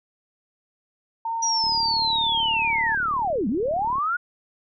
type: tone with vibrato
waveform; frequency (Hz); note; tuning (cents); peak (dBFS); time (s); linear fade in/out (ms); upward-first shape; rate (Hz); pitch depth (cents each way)
sine; 909; A#5; -44; -24; 1.25-2.95; 5; sine; 2.2; 9
type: linear two-way sweep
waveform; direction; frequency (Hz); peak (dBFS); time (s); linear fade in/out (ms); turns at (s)
sine; down then up; 5840 to 185 to 1464; -21; 1.42-4.17; 10; 3.48
type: click train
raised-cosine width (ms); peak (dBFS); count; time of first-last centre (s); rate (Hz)
3; -28; 87; 1.64-3.983; 36.7
effects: none